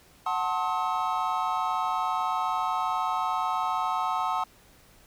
triangle chord, F# diminished seventh, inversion none, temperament just, 740 / 888 / 1065.6 / 1278.7 Hz, F#5 / A5 / C6 / Eb6, 0 / +16 / +31 / +47 cents, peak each -29 dBFS, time 0.26-4.44 s, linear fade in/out 5 ms, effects pink hiss -57 dBFS RMS until 5.06 s

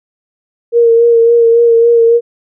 sine tone with vibrato, 465.2 Hz, A#4, 4 cents flat, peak -4 dBFS, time 0.72-2.21 s, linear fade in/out 50 ms, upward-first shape sine, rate 3.6 Hz, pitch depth 25 cents each way, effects none

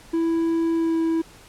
triangle tone with pitch glide, 330.2 to 327 Hz, E4 to E4, +3 to -14 cents, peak -17 dBFS, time 0.13-1.22 s, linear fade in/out 10 ms, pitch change -17 cents, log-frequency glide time 0.75-0.96 s, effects pink hiss -48 dBFS RMS until 1.48 s + low-pass 11000 Hz 12 dB/octave

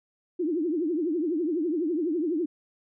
sine tone with vibrato, 326.8 Hz, E4, 15 cents flat, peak -24 dBFS, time 0.39-2.46 s, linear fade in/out 10 ms, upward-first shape triangle, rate 12 Hz, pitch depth 230 cents each way, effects none

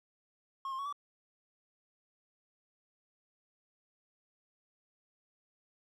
triangle tone with pitch steps, 1081 / 1058 / 1115 / 1154 Hz, C#6 / C6 / C#6 / D6, -44 / +19 / +10 / -31 cents, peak -34 dBFS, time 0.65-0.926 s, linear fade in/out 2 ms, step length 69 ms, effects none

